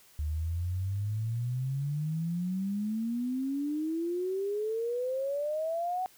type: exponential sweep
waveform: sine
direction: up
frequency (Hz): 73.42 to 753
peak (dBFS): -29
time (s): 0.19-6.06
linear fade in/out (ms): 0
effects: white hiss -59 dBFS RMS until 6.17 s